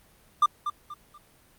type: tone with echo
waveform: triangle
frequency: 1194 Hz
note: D6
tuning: 28 cents sharp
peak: -14 dBFS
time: 0.42-0.46 s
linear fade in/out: 5 ms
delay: 240 ms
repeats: 3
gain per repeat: -10 dB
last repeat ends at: 1.18 s
effects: pink hiss -59 dBFS RMS until 1.58 s + Opus 32 kbps